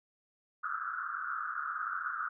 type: band-pass noise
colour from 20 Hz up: white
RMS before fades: -37 dBFS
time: 0.63-2.29 s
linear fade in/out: 10 ms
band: 1200 to 1500 Hz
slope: 96 dB/octave
effects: none